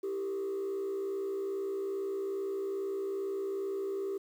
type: tone with frequency modulation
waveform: sine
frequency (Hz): 392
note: G4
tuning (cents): 0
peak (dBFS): -30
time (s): 0.03-4.18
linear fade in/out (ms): 10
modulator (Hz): 62.4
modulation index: 0.48
effects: tanh soft clip ceiling -31 dBFS + 10-bit